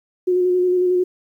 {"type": "tone with vibrato", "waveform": "sine", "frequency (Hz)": 362.2, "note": "F#4", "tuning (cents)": -37, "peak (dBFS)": -14, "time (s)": [0.27, 1.04], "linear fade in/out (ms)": 10, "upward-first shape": "square", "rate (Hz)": 11, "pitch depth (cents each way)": 17, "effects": ["9-bit"]}